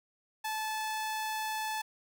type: tone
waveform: sawtooth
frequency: 869 Hz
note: A5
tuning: 22 cents flat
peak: -29 dBFS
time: 0.44-1.82 s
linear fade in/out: 10 ms
effects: 10-bit